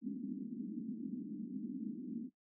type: band-pass noise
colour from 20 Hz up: pink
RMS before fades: -43 dBFS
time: 0.01-2.3 s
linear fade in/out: 50 ms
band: 210 to 280 Hz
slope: 48 dB/octave
effects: noise-tail reverb RT60 0.1 s tail -17 dB re dry